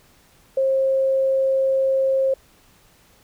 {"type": "tone", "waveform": "sine", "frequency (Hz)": 534, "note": "C5", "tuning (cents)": 35, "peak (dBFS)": -16, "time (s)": [0.57, 2.34], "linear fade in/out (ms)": 5, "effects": ["pink hiss -55 dBFS RMS until 3.23 s"]}